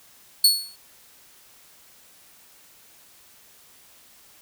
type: tone with exponential decay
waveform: sawtooth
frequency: 4399 Hz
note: C#8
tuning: 14 cents flat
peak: -8 dBFS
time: 0.44-0.76 s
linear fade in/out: 5 ms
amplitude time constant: 69 ms
effects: white hiss -53 dBFS RMS until 4.41 s